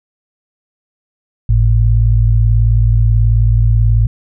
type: tone pair together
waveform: sine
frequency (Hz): 52.29 / 110.8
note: G#1 / A2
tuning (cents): +13 / +13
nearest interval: octave + minor second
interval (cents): 1300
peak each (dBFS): -10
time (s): 1.49-4.07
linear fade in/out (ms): 5
effects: none